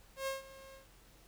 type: tone with ADSR envelope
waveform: sawtooth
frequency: 538 Hz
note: C5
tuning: 48 cents sharp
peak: -30 dBFS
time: 0.16-0.87 s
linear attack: 110 ms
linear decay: 150 ms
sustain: -18 dB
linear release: 130 ms
effects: added 44 Hz sine -63 dBFS peak until 1.27 s + pink hiss -63 dBFS RMS until 1.27 s